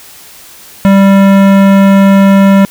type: tone with hard clipping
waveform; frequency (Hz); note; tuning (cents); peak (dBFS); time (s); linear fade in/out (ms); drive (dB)
sine; 196; G3; 0; -4; 0.85-2.65; 0; 18
effects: white hiss -34 dBFS RMS until 2.7 s